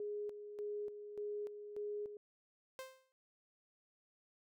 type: tone with tremolo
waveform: sine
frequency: 415.3 Hz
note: G#4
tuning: in tune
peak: -39 dBFS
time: 0-2.17 s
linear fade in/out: 2 ms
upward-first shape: square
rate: 1.7 Hz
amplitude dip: 60%
type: tone with exponential decay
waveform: sawtooth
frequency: 523.3 Hz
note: C5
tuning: in tune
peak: -39 dBFS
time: 2.79-3.12 s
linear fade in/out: 0 ms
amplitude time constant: 71 ms
effects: none